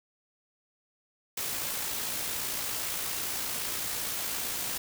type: noise with amplitude modulation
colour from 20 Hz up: white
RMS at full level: -32 dBFS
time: 1.37-4.78 s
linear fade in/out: 5 ms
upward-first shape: sine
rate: 57.5 Hz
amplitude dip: 30%
effects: none